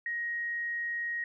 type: tone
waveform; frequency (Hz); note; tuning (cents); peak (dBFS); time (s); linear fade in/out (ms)
sine; 1882; A#6; +16; -31; 0.06-1.24; 2
effects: none